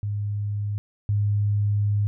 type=tone pair in turn; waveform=sine; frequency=103 / 103 Hz; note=G#2 / G#2; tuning=-14 / -14 cents; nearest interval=unison; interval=0 cents; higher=neither; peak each=-24 / -19 dBFS; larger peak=second; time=0.03-0.78 / 1.09-2.07 s; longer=second; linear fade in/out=0 ms; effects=none